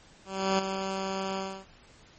10% pulse tone with ADSR envelope, 192.3 Hz, G3, 33 cents flat, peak -14 dBFS, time 0.25-1.66 s, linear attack 340 ms, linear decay 5 ms, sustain -8 dB, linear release 290 ms, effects pink hiss -56 dBFS RMS until 2.18 s + MP3 32 kbps

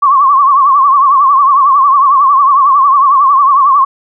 sine tone with vibrato, 1106 Hz, C#6, 4 cents flat, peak -4 dBFS, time 0.02-3.85 s, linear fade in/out 10 ms, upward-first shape triangle, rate 11 Hz, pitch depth 120 cents each way, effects none

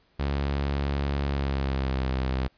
sawtooth tone with pitch glide, 70.2 to 65.12 Hz, C#2 to C2, +22 to -8 cents, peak -21 dBFS, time 0.19-2.48 s, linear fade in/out 10 ms, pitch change -130 cents, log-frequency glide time 1.26-2.07 s, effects pink hiss -65 dBFS RMS until 2.57 s + resampled to 11025 Hz

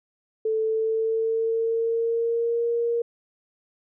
sine tone with pitch glide, 440 to 468.9 Hz, A4 to A#4, 0 to +10 cents, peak -21 dBFS, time 0.45-3.02 s, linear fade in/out 5 ms, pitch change +110 cents, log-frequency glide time 0.61-2.66 s, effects none

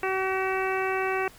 harmonic tone, 380 Hz, F#4, 46 cents sharp, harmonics 1 / 2 / 3 / 4 / 5 / 6 / 7, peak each -28 / -31 / -33 / -34 / -35 / -36 / -36 dBFS, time 0.03-1.28 s, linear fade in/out 2 ms, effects pink hiss -51 dBFS RMS until 1.38 s

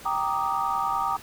sine chord, Eb major seventh, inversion first, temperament equal, 784 / 932.3 / 1174.7 / 1244.5 Hz, G5 / Bb5 / D6 / Eb6, 0 / 0 / 0 / 0 cents, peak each -29 dBFS, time 0.05-1.17 s, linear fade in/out 10 ms, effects pink hiss -45 dBFS RMS until 1.22 s

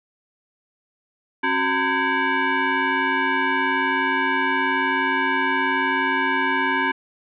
sine tone with frequency modulation, 370 Hz, F#4, in tune, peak -18 dBFS, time 1.43-6.92 s, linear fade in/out 10 ms, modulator 641 Hz, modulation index 3, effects none

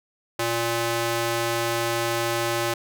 square tone with high-pass filter, 116.54 Hz, A#2, in tune, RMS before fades -25 dBFS, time 0.39-2.74 s, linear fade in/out 5 ms, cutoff 360 Hz, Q 0.58, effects none

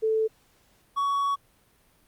sine / triangle tone pair in turn, 440 / 1121.9 Hz, A4 / C#6, 0 / +20 cents, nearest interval octave + major third, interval 1620 cents, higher second, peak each -21 / -21 dBFS, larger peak neither, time 0.02-0.28 / 0.96-1.36 s, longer second, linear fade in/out 20 ms, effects pink hiss -63 dBFS RMS until 2.07 s + Opus 48 kbps

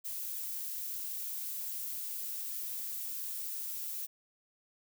violet noise, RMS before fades -39 dBFS, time 0.04-4.07 s, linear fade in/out 20 ms, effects none

